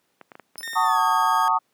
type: clicks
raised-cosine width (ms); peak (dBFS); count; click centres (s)
0.5; -26; 8; 0.213 / 0.318 / 0.354 / 0.397 / 0.557 / 0.609 / 0.677 / 0.733
type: tone with exponential decay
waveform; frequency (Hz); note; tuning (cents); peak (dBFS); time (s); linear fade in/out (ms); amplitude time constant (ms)
15% pulse; 5270; E8; -1; -24; 0.58-0.72; 0; 29
type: tone with pitch glide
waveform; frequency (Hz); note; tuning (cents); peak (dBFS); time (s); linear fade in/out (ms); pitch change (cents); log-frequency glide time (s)
sawtooth; 1832 to 1632.1; A#6 to G#6; -31 to -31; -27; 0.63-1.48; 0; -200; 0.82-1
type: chord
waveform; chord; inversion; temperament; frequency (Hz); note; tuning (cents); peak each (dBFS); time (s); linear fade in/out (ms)
sine; D# half-diminished seventh; first; just; 746.7 / 896 / 1120.1 / 1244.5; F#5 / A5 / C#6 / D#6; +16 / +31 / +18 / 0; -26 / -21 / -24 / -22; 0.75-1.59; 20
effects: pink hiss -69 dBFS RMS until 1.73 s + high-pass 200 Hz 12 dB/octave